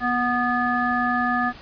harmonic tone with a mistuned harmonic, 245.6 Hz, B3, 9 cents flat, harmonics 1 / 3 / 5 / 7, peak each -25 / -25 / -25 / -25 dBFS, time 0-1.53 s, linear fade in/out 50 ms, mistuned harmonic 1, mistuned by -18 cents, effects pink hiss -43 dBFS RMS until 1.61 s + resampled to 11025 Hz

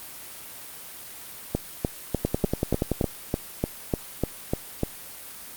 two click trains, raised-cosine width 2 ms, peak -9 / -9 dBFS, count 12 / 9, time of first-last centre 1.55-4.834 / 2.25-3.012 s, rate 3.35 / 10.5 Hz, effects white hiss -41 dBFS RMS until 5.56 s + Opus 32 kbps

